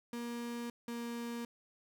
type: tone pair in turn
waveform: 35% pulse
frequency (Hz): 237.1 / 235.6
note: A#3 / A#3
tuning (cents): +30 / +19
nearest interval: unison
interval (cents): 11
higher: first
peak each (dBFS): -37 / -37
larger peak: neither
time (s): 0.13-0.7 / 0.88-1.45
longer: neither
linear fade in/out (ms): 2
effects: none